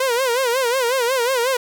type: tone with vibrato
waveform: sawtooth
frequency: 500 Hz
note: B4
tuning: 21 cents sharp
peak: -13 dBFS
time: 0-1.57 s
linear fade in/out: 5 ms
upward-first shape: sine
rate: 5.5 Hz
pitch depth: 130 cents each way
effects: 8-bit